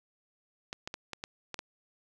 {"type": "clicks", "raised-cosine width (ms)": 0.2, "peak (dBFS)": -20, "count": 7, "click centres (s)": [0.729, 0.875, 0.941, 1.133, 1.239, 1.543, 1.591], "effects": []}